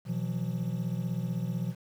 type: chord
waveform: triangle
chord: B suspended fourth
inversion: none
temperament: equal with one note detuned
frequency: 123.47 / 164.81 / 180.67 Hz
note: B2 / E3 / F#3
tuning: 0 / 0 / -41 cents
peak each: -32 dBFS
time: 0.05-1.75 s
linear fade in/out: 50 ms
effects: 9-bit